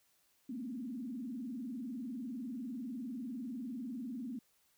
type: tone with vibrato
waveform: sine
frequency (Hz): 245.1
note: B3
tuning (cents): -13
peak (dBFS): -39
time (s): 0.49-4.39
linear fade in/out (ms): 5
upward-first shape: triangle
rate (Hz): 20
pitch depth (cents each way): 260
effects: white hiss -73 dBFS RMS until 4.77 s